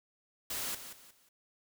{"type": "noise with echo", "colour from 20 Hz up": "white", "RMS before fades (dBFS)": -37, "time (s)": [0.5, 0.75], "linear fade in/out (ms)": 5, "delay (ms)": 180, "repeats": 3, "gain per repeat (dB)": -10, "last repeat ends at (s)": 1.29, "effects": []}